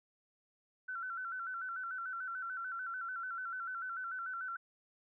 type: tone with vibrato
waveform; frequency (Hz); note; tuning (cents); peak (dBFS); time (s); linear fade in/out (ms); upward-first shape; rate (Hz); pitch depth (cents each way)
sine; 1436; F6; +48; -38; 0.88-4.57; 10; square; 6.8; 88
effects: none